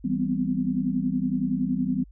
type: chord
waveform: sine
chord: C major seventh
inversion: first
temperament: equal with one note detuned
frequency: 164.81 / 196 / 246.9 / 257.6 Hz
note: E3 / G3 / B3 / C4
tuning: 0 / 0 / 0 / -27 cents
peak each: -31 / -28 / -28 / -27 dBFS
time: 0.04-2.04 s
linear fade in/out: 10 ms
effects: added 50 Hz sine -46 dBFS peak until 2.11 s